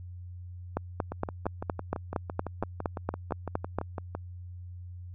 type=two click trains; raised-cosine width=1 ms; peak=-14 / -20 dBFS; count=14 / 19; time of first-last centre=0.77-3.786 / 1.12-4.15 s; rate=4.31 / 5.94 Hz; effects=added 89 Hz sine -40 dBFS peak until 5.14 s